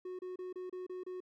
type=tone bursts; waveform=triangle; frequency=366.5 Hz; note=F#4; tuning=16 cents flat; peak=-38 dBFS; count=7; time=0.05-1.204 s; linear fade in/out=5 ms; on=140 ms; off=29 ms; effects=none